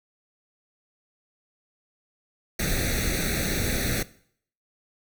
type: noise with comb filter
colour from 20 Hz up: pink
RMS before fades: -26 dBFS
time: 2.59-4.03 s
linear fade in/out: 5 ms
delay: 0.49 ms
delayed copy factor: +1
effects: noise-tail reverb RT60 0.6 s tail -19 dB re dry